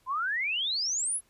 sine exponential sweep, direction up, 987.8 to 11270 Hz, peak -27 dBFS, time 0.06-1.21 s, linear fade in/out 50 ms, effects pink hiss -67 dBFS RMS until 1.29 s + resampled to 32000 Hz

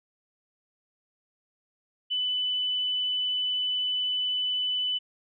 sine tone, 2996 Hz, F#7, 21 cents sharp, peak -25 dBFS, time 2.1-4.99 s, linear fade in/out 20 ms, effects none

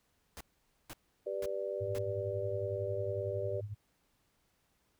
pink noise bursts, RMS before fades -46 dBFS, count 4, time 0.37-1.984 s, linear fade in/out 0 ms, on 36 ms, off 490 ms
sine chord, G major, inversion none, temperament just, 392 / 490 / 588 Hz, G4 / B4 / D5, 0 / -14 / +2 cents, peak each -39 / -40 / -37 dBFS, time 1.26-3.61 s, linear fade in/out 10 ms
sine tone with tremolo, 103.83 Hz, G#2, in tune, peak -35 dBFS, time 1.8-3.75 s, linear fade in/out 20 ms, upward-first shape triangle, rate 11 Hz, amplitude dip 80%
effects pink hiss -75 dBFS RMS until 4.99 s

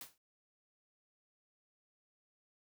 white noise with exponential decay, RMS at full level -44 dBFS, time 0.01-0.18 s, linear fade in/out 2 ms, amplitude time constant 36 ms, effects none

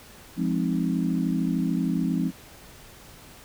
sine chord, F minor seventh, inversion none, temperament equal, 174.61 / 207.7 / 261.6 / 311.1 Hz, F3 / Ab3 / C4 / Eb4, 0 / 0 / 0 / 0 cents, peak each -26 / -29 / -27 / -31 dBFS, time 0.36-2.32 s, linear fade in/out 50 ms, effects pink hiss -48 dBFS RMS until 3.44 s

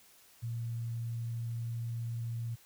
sine tone, 116.54 Hz, A#2, in tune, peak -34 dBFS, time 0.42-2.56 s, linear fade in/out 20 ms, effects white hiss -61 dBFS RMS until 2.65 s

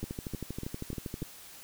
two click trains, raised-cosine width 3 ms, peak -23 / -24 dBFS, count 16 / 5, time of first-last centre 0.03-1.22 / 0.04-1.227 s, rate 12.6 / 3.37 Hz, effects white hiss -50 dBFS RMS until 1.63 s

